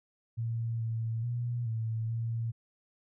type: tone with pitch steps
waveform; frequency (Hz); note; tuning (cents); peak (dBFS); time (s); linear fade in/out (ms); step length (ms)
sine; 115.1 / 113.4 / 120.2 / 112.3 / 114.9; A#2 / A#2 / B2 / A2 / A#2; -22 / -47 / -46 / +36 / -25; -30; 0.37-2.52; 20; 430
effects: none